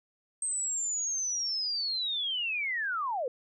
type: linear sweep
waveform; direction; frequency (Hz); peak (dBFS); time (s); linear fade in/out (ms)
sine; down; 8372 to 466.2; -29; 0.42-3.28; 2
effects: none